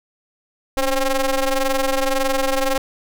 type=ring-modulated tone; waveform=sawtooth; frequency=269.9 Hz; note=C#4; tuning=46 cents flat; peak=-10 dBFS; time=0.77-2.78 s; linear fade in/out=2 ms; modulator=259 Hz; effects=none